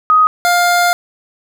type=tone pair in turn; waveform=sine / 25% pulse; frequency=1253 / 703.2 Hz; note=D#6 / F5; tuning=+12 / +12 cents; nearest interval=minor seventh; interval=1000 cents; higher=first; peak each=-6 dBFS; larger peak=neither; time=0.1-0.27 / 0.45-0.93 s; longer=second; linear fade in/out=0 ms; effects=none